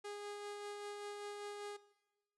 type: tone with tremolo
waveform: sawtooth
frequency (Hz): 411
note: G#4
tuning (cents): -18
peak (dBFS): -40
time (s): 0.04-1.77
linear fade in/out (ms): 10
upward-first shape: sine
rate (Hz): 5.1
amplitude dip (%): 30
effects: noise-tail reverb RT60 1.0 s tail -17 dB re dry + resampled to 24000 Hz